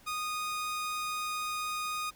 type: tone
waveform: sawtooth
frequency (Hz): 1237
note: D#6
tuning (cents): -10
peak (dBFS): -29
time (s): 0.06-2.11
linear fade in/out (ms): 20
effects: pink hiss -59 dBFS RMS until 2.15 s